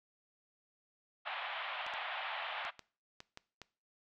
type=band-pass noise; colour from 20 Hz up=pink; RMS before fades=-41 dBFS; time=1.25-2.71 s; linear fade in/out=20 ms; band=660 to 3500 Hz; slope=48 dB/octave
type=clicks; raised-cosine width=0.2 ms; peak=-30 dBFS; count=7; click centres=1.865 / 1.938 / 2.651 / 2.793 / 3.204 / 3.374 / 3.617 s
effects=noise-tail reverb RT60 0.4 s tail -20 dB re dry